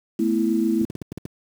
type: chord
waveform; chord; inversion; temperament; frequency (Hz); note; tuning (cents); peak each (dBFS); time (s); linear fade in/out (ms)
sine; A suspended second; none; just; 220 / 247.5 / 330; A3 / B3 / E4; 0 / +4 / +2; -22 / -25 / -21; 0.19-0.85; 5
type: clicks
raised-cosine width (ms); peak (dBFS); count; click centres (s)
3; -18; 8; 0.814 / 0.844 / 0.901 / 0.953 / 1.017 / 1.12 / 1.176 / 1.254
effects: high-pass 100 Hz 12 dB/octave + 7-bit